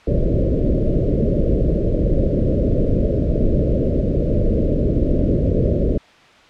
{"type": "low-pass noise", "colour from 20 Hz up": "pink", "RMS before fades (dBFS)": -17, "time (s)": [0.07, 5.98], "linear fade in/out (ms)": 5, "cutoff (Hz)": 610, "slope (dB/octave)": 96, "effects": ["white hiss -47 dBFS RMS until 6.49 s", "low-pass 3000 Hz 12 dB/octave"]}